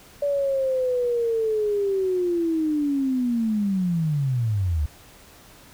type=linear sweep; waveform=sine; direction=down; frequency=577 to 70 Hz; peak=-20 dBFS; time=0.22-4.86 s; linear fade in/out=5 ms; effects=pink hiss -49 dBFS RMS until 5.73 s